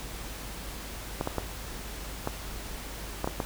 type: clicks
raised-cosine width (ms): 1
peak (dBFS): -14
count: 7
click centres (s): 1.211 / 1.274 / 1.383 / 2.274 / 3.244 / 3.275 / 3.402
effects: added 50 Hz sine -41 dBFS peak until 3.45 s + pink hiss -41 dBFS RMS until 3.45 s